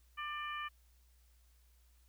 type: harmonic tone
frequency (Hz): 595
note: D5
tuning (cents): +22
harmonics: 2 / 3 / 4 / 5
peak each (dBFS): -41 / -45 / -47 / -49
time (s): 0.17-0.69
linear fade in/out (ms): 20
effects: added 60 Hz sine -64 dBFS peak until 2.08 s + white hiss -74 dBFS RMS until 2.08 s